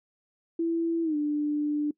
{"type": "tone with pitch glide", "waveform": "sine", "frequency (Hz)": [332.6, 296.3], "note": ["E4", "D4"], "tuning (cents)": [16, 15], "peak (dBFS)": -24, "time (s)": [0.59, 1.91], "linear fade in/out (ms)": 5, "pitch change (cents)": -201, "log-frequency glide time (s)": [1.03, 1.16], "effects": ["noise-tail reverb RT60 0.1 s tail -22 dB re dry"]}